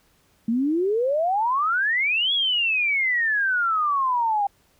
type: exponential two-way sweep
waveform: sine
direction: up then down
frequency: 220 to 3392 to 790 Hz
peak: -19 dBFS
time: 0.48-4.47 s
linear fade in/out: 5 ms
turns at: 2.33 s
effects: pink hiss -62 dBFS RMS until 4.79 s